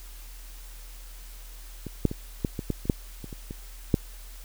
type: clicks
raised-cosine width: 3 ms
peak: -21 / -7 / -19 / -11 / -17 / -13 / -25 / -7 / -24 / -26 / -23 / -6 dBFS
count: 12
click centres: 1.867 / 2.053 / 2.114 / 2.448 / 2.592 / 2.703 / 2.855 / 2.898 / 3.243 / 3.328 / 3.509 / 3.942 s
effects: added 40 Hz sine -41 dBFS peak until 4.44 s + white hiss -50 dBFS RMS until 4.44 s